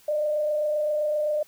sine tone with frequency modulation, 602 Hz, D5, 43 cents sharp, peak -22 dBFS, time 0.08-1.43 s, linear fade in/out 5 ms, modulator 27.7 Hz, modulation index 0.46, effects white hiss -56 dBFS RMS until 1.47 s

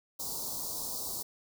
white band-stop noise, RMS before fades -37 dBFS, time 0.19-1.23 s, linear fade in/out 10 ms, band 1100 to 4100 Hz, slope 48 dB/octave, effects none

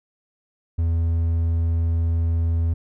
triangle tone, 83 Hz, E2, 12 cents sharp, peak -16 dBFS, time 0.78-2.74 s, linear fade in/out 10 ms, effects none

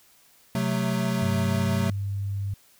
square chord, F# diminished, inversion second, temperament equal, 130.81 / 185 / 220 Hz, C3 / F#3 / A3, 0 / 0 / 0 cents, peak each -29 / -28 / -29 dBFS, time 0.55-1.9 s, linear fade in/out 2 ms
sine tone, 99.4 Hz, G2, 25 cents sharp, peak -26 dBFS, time 1.22-2.54 s, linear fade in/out 5 ms
effects white hiss -58 dBFS RMS until 2.79 s

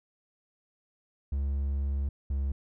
triangle tone pair in turn, 69.5 / 68.74 Hz, C#2 / C#2, +5 / -14 cents, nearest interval unison, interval 19 cents, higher first, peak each -25 dBFS, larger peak neither, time 1.32-2.09 / 2.3-2.52 s, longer first, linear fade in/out 5 ms, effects none

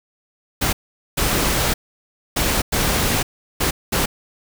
pink noise bursts at uneven times, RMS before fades -19 dBFS, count 6, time 0.61-0.73 / 1.17-1.74 / 2.36-2.62 / 2.72-3.23 / 3.6-3.71 / 3.92-4.06 s, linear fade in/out 10 ms, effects none

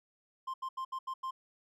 triangle tone bursts at uneven times, 1049 Hz, C6, 4 cents sharp, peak -33 dBFS, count 6, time 0.47-0.54 / 0.62-0.69 / 0.77-0.85 / 0.92-0.99 / 1.07-1.14 / 1.23-1.31 s, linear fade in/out 10 ms, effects none

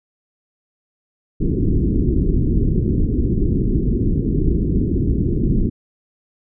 pink low-pass noise, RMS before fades -17 dBFS, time 1.4-5.7 s, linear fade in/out 20 ms, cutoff 380 Hz, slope 48 dB/octave, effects none

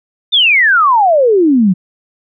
sine exponential sweep, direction down, 3668 to 174.61 Hz, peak -6 dBFS, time 0.32-1.74 s, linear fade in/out 20 ms, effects none

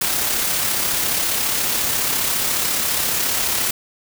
white noise with amplitude modulation, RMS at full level -19 dBFS, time 0.01-3.71 s, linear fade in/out 5 ms, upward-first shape sine, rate 34.5 Hz, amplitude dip 30%, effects none

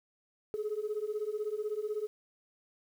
sine beating tone pair, 415.3 / 431.3 Hz, G#4 / A4, 0 / -35 cents, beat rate 16 Hz, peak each -35 / -34 dBFS, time 0.54-2.07 s, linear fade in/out 0 ms, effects tanh soft clip ceiling -27 dBFS + 10-bit

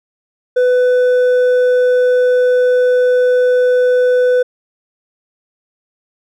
sine tone with hard clipping, 499.2 Hz, B4, 19 cents sharp, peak -10 dBFS, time 0.56-4.43 s, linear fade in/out 10 ms, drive 4 dB, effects none

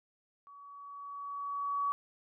sine tone with level ramp, 1133 Hz, C#6, 37 cents sharp, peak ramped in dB -51 to -28 dBFS, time 0.47-1.92 s, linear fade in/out 0 ms, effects none

